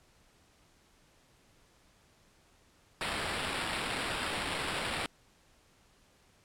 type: noise with sample-and-hold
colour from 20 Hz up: white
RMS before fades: -35 dBFS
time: 3.01-5.06 s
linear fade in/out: 0 ms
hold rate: 6300 Hz
effects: pink hiss -65 dBFS RMS until 6.44 s + low-pass 10000 Hz 12 dB/octave